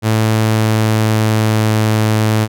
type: tone with pitch glide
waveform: sawtooth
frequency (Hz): 110 to 108.86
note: A2 to A2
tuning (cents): 0 to -18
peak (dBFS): -7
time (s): 0.02-2.48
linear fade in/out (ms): 50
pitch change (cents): -18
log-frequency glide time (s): 0.39-1.83
effects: none